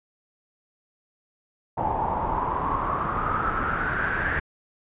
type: noise with low-pass filter sweep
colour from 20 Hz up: pink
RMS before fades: -26 dBFS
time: 1.77-4.4 s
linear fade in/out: 10 ms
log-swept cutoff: 830 to 1700 Hz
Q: 8.2
effects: resampled to 8000 Hz